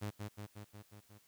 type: tone with echo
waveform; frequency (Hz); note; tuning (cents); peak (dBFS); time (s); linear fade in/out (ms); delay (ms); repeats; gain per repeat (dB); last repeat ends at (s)
sawtooth; 103.83; G#2; 0; -34; 0.01-0.11; 20; 180; 6; -3; 1.19
effects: white hiss -69 dBFS RMS until 1.27 s